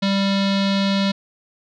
square tone with low-pass filter, 196.6 Hz, G3, 5 cents sharp, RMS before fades -19 dBFS, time 0.02-1.12 s, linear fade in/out 10 ms, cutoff 4000 Hz, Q 4.3, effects none

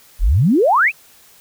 sine exponential sweep, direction up, 33.62 to 2752 Hz, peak -10 dBFS, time 0.19-0.92 s, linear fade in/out 50 ms, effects white hiss -48 dBFS RMS until 1.4 s

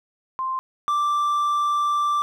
sine / triangle tone pair in turn, 1046.5 / 1174.7 Hz, C6 / D6, 0 / 0 cents, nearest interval major second, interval 200 cents, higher second, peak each -23 / -17 dBFS, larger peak second, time 0.39-0.59 / 0.88-2.22 s, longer second, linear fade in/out 0 ms, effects none

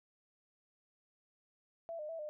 sine tone with pitch steps, 667 / 606 / 656 / 604 Hz, E5 / D#5 / E5 / D5, +20 / -46 / -9 / +48 cents, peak -40 dBFS, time 1.89-2.29 s, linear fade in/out 0 ms, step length 100 ms, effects none

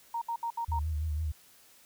sine tone bursts, 930 Hz, A#5, 4 cents flat, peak -30 dBFS, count 5, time 0.14-0.792 s, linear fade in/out 5 ms, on 76 ms, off 68 ms
sine tone with vibrato, 77.2 Hz, D#2, 13 cents flat, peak -29 dBFS, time 0.68-1.32 s, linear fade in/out 10 ms, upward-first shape sine, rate 6 Hz, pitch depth 65 cents each way
effects white hiss -59 dBFS RMS until 1.85 s

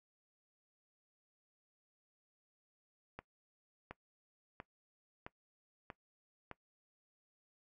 accelerating click train, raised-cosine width 0.5 ms, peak -30 dBFS, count 6, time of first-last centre 3.19-6.513 s, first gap 720 ms, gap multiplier 0.96, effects noise-tail reverb RT60 0.1 s tail -20 dB re dry

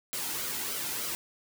white noise with flanger, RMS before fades -34 dBFS, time 0.13-1.15 s, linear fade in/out 0 ms, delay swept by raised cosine 1.1 to 1.79 ms, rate 3.3 Hz, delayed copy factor -0.5, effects none

